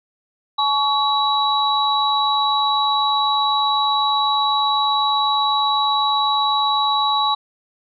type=tone cluster; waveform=sine; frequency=852 / 1124 / 3904 Hz; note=G#5 / C#6 / B7; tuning=+44 / +24 / -21 cents; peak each=-20 dBFS; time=0.58-7.35 s; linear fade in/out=10 ms; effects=none